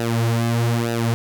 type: tone with flanger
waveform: sawtooth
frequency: 116.54 Hz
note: A#2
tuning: in tune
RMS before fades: -20 dBFS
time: 0-1.14 s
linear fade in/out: 0 ms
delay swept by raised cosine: 0.9 to 6.5 ms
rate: 1.1 Hz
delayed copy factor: -0.8
effects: none

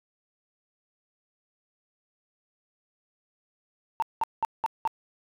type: tone bursts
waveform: sine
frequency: 901 Hz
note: A5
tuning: 41 cents sharp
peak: -21 dBFS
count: 5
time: 4-4.875 s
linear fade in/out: 0 ms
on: 23 ms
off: 190 ms
effects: tanh soft clip ceiling -18 dBFS

